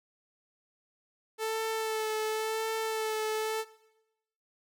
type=tone with vibrato; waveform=sawtooth; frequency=439.1 Hz; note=A4; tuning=4 cents flat; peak=-26 dBFS; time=1.38-3.65 s; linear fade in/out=50 ms; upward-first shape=sine; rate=0.93 Hz; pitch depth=21 cents each way; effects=noise-tail reverb RT60 0.9 s tail -19 dB re dry